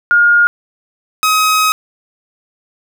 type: tone pair in turn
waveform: sine / sawtooth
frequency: 1422 / 1266.9 Hz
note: F6 / D#6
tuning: +31 / +31 cents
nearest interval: major second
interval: 200 cents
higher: first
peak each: -6 dBFS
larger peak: neither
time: 0.11-0.47 / 1.23-1.72 s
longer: second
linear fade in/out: 0 ms
effects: none